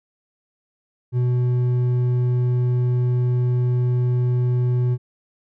sine tone with hard clipping, 123.7 Hz, B2, 3 cents sharp, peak -18 dBFS, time 1.12-4.98 s, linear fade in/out 50 ms, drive 5 dB, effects none

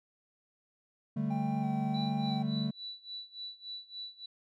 triangle chord, D suspended fourth, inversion none, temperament equal, 146.83 / 196 / 220 Hz, D3 / G3 / A3, 0 / 0 / 0 cents, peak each -33 / -34 / -31 dBFS, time 1.16-2.71 s, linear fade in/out 10 ms
triangle tone with vibrato, 784 Hz, G5, in tune, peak -36 dBFS, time 1.3-2.43 s, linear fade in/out 10 ms, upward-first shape square, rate 1.5 Hz, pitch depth 22 cents each way
sine tone with tremolo, 3953 Hz, B7, 1 cent sharp, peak -38 dBFS, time 1.94-4.26 s, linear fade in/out 5 ms, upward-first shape sine, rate 3.5 Hz, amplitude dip 90%
effects none

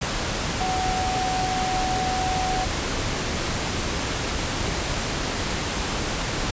sine tone in noise, 747 Hz, F#5, 16 cents sharp, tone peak -24 dBFS, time 0.6-2.65 s, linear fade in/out 10 ms, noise pink, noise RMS -26 dBFS, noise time 0.01-6.51 s, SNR -1 dB, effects resampled to 16000 Hz

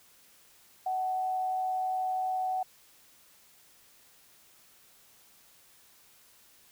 sine tone with frequency modulation, 748 Hz, F#5, 19 cents sharp, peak -28 dBFS, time 0.86-2.63 s, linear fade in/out 5 ms, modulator 103 Hz, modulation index 0.26, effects white hiss -60 dBFS RMS until 6.71 s

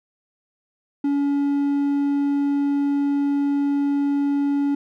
triangle tone, 283.3 Hz, C#4, 38 cents sharp, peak -16 dBFS, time 1.04-4.75 s, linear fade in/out 5 ms, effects none

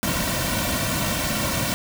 pink noise with comb filter, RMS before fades -24 dBFS, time 0.03-1.74 s, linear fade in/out 0 ms, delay 2.4 ms, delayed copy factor -0.8, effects none

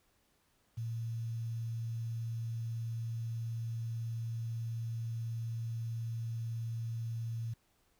sine tone with quantisation, 114.8 Hz, A#2, 26 cents flat, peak -35 dBFS, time 0.77-7.54 s, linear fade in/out 10 ms, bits 10, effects pink hiss -73 dBFS RMS until 7.99 s

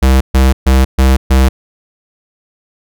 square tone bursts, 65.7 Hz, C2, 8 cents sharp, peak -6 dBFS, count 5, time 0.02-1.49 s, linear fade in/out 10 ms, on 190 ms, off 130 ms, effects none

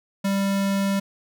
square tone, 196.9 Hz, G3, 8 cents sharp, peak -21 dBFS, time 0.24-1 s, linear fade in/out 10 ms, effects none

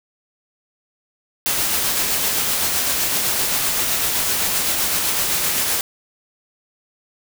white noise with tremolo, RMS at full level -19 dBFS, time 1.46-5.81 s, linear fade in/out 0 ms, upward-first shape sine, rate 7.8 Hz, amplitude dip 25%, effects none

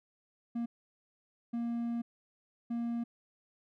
triangle tone bursts at uneven times, 234.8 Hz, A#3, 13 cents sharp, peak -30 dBFS, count 3, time 0.55-0.66 / 1.53-2.02 / 2.7-3.04 s, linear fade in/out 10 ms, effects none

